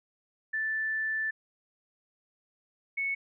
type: tone pair in turn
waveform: sine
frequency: 1760 / 2209 Hz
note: A6 / C#7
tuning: 0 / -7 cents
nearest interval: major third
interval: 393 cents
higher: second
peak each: -28 dBFS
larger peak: neither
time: 0.53-1.31 / 2.97-3.15 s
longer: first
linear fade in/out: 10 ms
effects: none